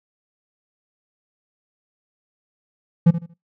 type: tone with echo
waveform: triangle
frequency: 169.1 Hz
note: E3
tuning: 44 cents sharp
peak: -6 dBFS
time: 3.06-3.11 s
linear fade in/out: 10 ms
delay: 77 ms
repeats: 3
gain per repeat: -12 dB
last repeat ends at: 3.341 s
effects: noise-tail reverb RT60 0.2 s tail -23 dB re dry